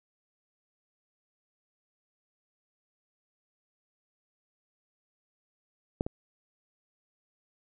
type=clicks; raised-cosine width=2 ms; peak=-14 / -20 dBFS; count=2; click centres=6.009 / 6.065 s; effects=none